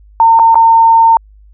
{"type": "tone with dropouts", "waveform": "sine", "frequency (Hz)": 910, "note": "A#5", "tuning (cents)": -42, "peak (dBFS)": -3, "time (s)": [0.2, 1.17], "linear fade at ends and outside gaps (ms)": 1, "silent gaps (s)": [[0.391, 0.396], [0.545, 0.555]], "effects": ["added 51 Hz sine -38 dBFS peak until 1.53 s"]}